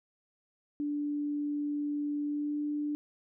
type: tone with pitch glide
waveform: sine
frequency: 292.4 to 295.3 Hz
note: D4 to D4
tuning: -7 to +10 cents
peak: -30 dBFS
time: 0.8-2.95 s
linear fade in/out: 0 ms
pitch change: +17 cents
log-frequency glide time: 2.22-2.6 s
effects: none